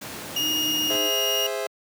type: noise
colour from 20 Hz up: pink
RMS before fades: -35 dBFS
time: 0.01-0.97 s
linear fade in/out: 10 ms
type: tone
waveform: 35% pulse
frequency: 2853 Hz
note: F7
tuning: 36 cents sharp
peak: -21 dBFS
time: 0.36-1.47 s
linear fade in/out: 5 ms
type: tone with tremolo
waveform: triangle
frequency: 308.2 Hz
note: D#4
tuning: 16 cents flat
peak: -28 dBFS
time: 0.39-1.11 s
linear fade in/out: 50 ms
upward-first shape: triangle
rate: 20 Hz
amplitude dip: 35%
type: chord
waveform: 40% pulse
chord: Ab augmented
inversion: none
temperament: equal with one note detuned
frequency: 412.9 / 523.3 / 659.3 Hz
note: Ab4 / C5 / E5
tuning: -10 / 0 / 0 cents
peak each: -30 dBFS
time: 0.9-1.67 s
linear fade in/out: 5 ms
effects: high-pass 150 Hz 12 dB/octave